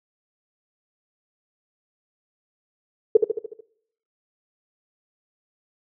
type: tone with echo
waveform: sine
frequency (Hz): 440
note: A4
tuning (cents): 0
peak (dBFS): -7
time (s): 3.15-3.17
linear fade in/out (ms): 5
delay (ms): 73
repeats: 6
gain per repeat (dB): -5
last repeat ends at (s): 3.608
effects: noise-tail reverb RT60 0.7 s tail -20 dB re dry